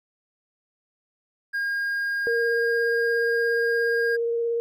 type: tone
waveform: triangle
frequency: 1620 Hz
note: G#6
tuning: 43 cents flat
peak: -22 dBFS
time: 1.53-4.17 s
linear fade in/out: 20 ms
type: tone with vibrato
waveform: sine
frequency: 466.2 Hz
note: A#4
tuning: in tune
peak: -22 dBFS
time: 2.27-4.6 s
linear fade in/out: 0 ms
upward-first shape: triangle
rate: 17 Hz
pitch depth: 14 cents each way
effects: none